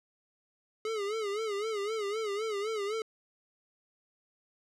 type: tone with vibrato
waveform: square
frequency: 422.3 Hz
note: G#4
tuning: 29 cents sharp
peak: -32 dBFS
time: 0.85-3.02 s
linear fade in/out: 2 ms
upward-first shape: sine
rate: 3.9 Hz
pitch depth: 110 cents each way
effects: low-pass 7000 Hz 12 dB/octave